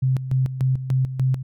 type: tone with tremolo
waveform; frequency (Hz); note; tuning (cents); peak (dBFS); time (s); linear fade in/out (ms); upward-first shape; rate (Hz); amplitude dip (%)
sine; 130.6; C3; -3; -16; 0.02-1.43; 10; square; 3.4; 70
effects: none